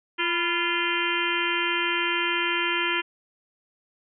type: harmonic tone with a mistuned harmonic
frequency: 346.3 Hz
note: F4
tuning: 15 cents flat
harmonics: 1 / 3 / 4 / 5 / 6 / 7 / 8 / 9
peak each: -31 / -31 / -31 / -31 / -31 / -31 / -31 / -31 dBFS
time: 0.18-3.02 s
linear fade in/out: 20 ms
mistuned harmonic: 3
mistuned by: -78 cents
effects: none